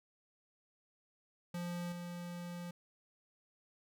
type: tone with level steps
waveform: square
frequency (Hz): 174.61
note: F3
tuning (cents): 0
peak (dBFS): -39 / -43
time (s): 1.54-2.71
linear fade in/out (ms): 5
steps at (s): 1.92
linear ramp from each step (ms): 2
effects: none